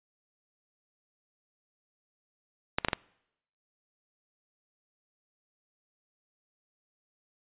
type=clicks; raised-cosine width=0.3 ms; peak=-9 dBFS; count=4; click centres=2.785 / 2.848 / 2.885 / 2.932 s; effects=noise-tail reverb RT60 0.8 s tail -25 dB re dry + resampled to 8000 Hz